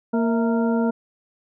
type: harmonic tone with a mistuned harmonic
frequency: 231.5 Hz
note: A#3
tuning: 12 cents flat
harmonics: 1 / 2 / 3 / 4 / 6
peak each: -19 / -25 / -29 / -31 / -35 dBFS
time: 0.13-0.91 s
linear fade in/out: 10 ms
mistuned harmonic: 3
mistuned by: -89 cents
effects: none